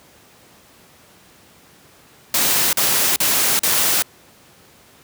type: noise bursts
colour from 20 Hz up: white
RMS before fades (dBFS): -17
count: 4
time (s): 2.34-4.023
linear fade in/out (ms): 2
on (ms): 390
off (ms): 41
effects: pink hiss -49 dBFS RMS until 5.03 s + high-pass 100 Hz 12 dB/octave